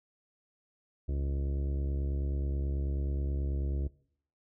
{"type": "harmonic tone", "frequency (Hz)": 69.3, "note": "C#2", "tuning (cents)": 0, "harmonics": [1, 2, 3, 4, 5, 6, 7, 8, 9], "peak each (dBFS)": [-30, -39, -50, -46, -45, -52, -53, -60, -56], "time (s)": [1.08, 3.88], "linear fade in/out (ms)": 10, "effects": ["noise-tail reverb RT60 0.6 s tail -20 dB re dry"]}